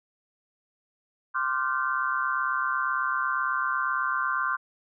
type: tone cluster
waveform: sine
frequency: 1048 / 1176 / 1400 / 1538 Hz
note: C6 / D6 / F6 / G6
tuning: +2 / +2 / +4 / -33 cents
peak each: -30 dBFS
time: 1.34-4.57 s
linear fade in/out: 20 ms
effects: none